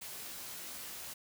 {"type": "noise with comb filter", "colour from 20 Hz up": "white", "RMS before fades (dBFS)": -45, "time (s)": [0.01, 1.14], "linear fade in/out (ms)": 10, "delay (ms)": 16, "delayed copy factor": 0.7, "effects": []}